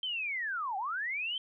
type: linear two-way sweep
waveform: sine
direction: down then up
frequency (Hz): 3154 to 739 to 3154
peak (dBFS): -32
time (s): 0.03-1.38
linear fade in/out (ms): 2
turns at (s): 0.77
effects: none